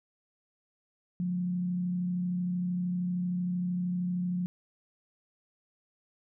sine tone with frequency modulation, 178.9 Hz, F3, 42 cents sharp, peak -28 dBFS, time 1.2-4.46 s, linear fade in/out 0 ms, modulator 33 Hz, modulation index 0.24, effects none

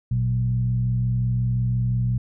sine tone with frequency modulation, 120.6 Hz, B2, 41 cents flat, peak -19 dBFS, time 0.11-2.18 s, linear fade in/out 5 ms, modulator 65.7 Hz, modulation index 0.52, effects none

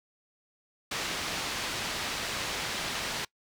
white low-pass noise, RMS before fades -34 dBFS, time 0.91-3.25 s, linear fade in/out 5 ms, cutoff 4400 Hz, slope 12 dB/octave, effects noise-tail reverb RT60 0.1 s tail -23 dB re dry

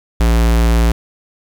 square tone, 57.3 Hz, A#1, 29 cents flat, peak -10 dBFS, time 0.2-0.92 s, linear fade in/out 5 ms, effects 7-bit

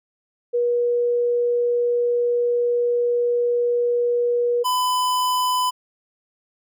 sine / square tone pair in turn, 481.1 / 1003.9 Hz, B4 / B5, -45 / +28 cents, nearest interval octave + minor second, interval 1273 cents, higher second, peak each -17 / -19 dBFS, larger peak first, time 0.53-4.64 / 4.64-5.71 s, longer first, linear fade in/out 20 ms, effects none

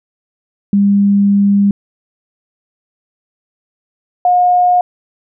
sine tone pair in turn, 200.8 / 717.8 Hz, G3 / F5, +42 / +47 cents, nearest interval octave + minor seventh, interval 2205 cents, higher second, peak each -7 dBFS, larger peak neither, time 0.73-1.71 / 4.25-4.81 s, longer first, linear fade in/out 2 ms, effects none

